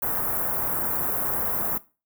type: band-stop noise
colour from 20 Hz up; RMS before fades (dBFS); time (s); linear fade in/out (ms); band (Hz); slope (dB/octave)
white; -26; 0.02-1.78; 5; 1400 to 13000; 24
effects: noise-tail reverb RT60 0.3 s tail -18 dB re dry